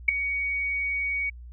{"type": "tone with ADSR envelope", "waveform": "sine", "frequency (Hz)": 2245, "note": "C#7", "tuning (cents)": 21, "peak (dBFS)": -11, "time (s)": [0.08, 1.3], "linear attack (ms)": 9, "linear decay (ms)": 5, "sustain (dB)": -14, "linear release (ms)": 8, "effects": ["added 60 Hz sine -40 dBFS peak until 1.52 s"]}